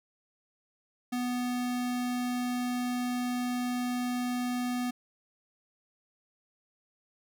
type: tone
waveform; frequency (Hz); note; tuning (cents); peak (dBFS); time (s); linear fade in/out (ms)
square; 246.9; B3; 0; -30; 1.12-4.91; 10
effects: none